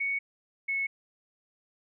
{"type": "tone pair in turn", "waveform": "sine", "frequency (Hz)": [2225, 2198], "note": ["C#7", "C#7"], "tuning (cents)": [6, -15], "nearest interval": "unison", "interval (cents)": 21, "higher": "first", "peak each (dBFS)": -27, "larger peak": "neither", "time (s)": [[0, 0.19], [0.68, 0.87]], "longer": "neither", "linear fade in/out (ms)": 10, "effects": []}